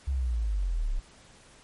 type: linear sweep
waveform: sine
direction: down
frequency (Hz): 69.6 to 30.91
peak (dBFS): -25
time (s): 0.07-1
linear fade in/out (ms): 10
effects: pink hiss -55 dBFS RMS until 1.63 s + MP3 48 kbps